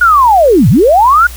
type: linear two-way sweep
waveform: sine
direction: down then up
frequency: 1470 to 92.7 to 1470 Hz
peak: -3 dBFS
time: 0.01-1.27 s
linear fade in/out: 5 ms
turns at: 0.69 s
effects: added 60 Hz sine -25 dBFS peak until 1.36 s + white hiss -32 dBFS RMS until 1.36 s